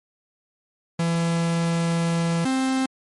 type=tone pair in turn; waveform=45% pulse; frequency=167.7 / 262.9 Hz; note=E3 / C4; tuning=+30 / +8 cents; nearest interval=minor sixth; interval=778 cents; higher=second; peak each=-20 dBFS; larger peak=neither; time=0.99-2.45 / 2.45-2.86 s; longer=first; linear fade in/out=5 ms; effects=MP3 48 kbps